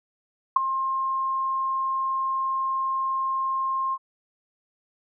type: tone with ADSR envelope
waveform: sine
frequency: 1063 Hz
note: C6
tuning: 27 cents sharp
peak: -10 dBFS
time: 0.56-3.98 s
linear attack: 6 ms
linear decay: 9 ms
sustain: -13 dB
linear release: 49 ms
effects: none